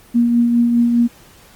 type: tone with tremolo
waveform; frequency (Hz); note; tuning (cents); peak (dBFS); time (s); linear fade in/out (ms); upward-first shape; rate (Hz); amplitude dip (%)
sine; 237.1; A#3; +30; -9; 0.14-1.08; 20; triangle; 4.9; 40
effects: pink hiss -46 dBFS RMS until 1.55 s + Opus 24 kbps